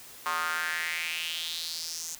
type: tone with high-pass filter sweep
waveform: square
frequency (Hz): 82.41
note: E2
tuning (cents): 0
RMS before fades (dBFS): -33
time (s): 0.26-2.15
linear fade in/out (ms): 0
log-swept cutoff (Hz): 1100 to 6700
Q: 4
effects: white hiss -48 dBFS RMS until 2.19 s